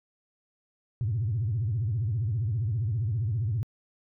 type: tone with vibrato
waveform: sine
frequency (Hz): 110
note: A2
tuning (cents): 0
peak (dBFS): -24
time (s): 1.01-3.63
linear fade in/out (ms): 0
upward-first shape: sine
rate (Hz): 15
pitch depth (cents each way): 250
effects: tanh soft clip ceiling -21 dBFS